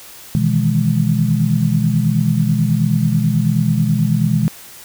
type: chord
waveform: sine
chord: E major seventh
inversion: second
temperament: equal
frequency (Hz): 123.47 / 155.56 / 164.81 / 207.7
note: B2 / D#3 / E3 / G#3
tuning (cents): 0 / 0 / 0 / 0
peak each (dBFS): -18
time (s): 0.35-4.48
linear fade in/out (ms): 0
effects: white hiss -38 dBFS RMS until 4.84 s